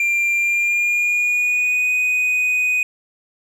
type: tone with pitch glide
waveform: triangle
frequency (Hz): 2380 to 2491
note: D7 to D#7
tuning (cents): +22 to +1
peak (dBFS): -14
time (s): 0-2.83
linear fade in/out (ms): 2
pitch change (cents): +79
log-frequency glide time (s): 0.35-1.92
effects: none